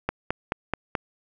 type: click train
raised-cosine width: 0.5 ms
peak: -9 dBFS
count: 5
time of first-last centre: 0.09-0.952 s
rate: 4.64 Hz
effects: none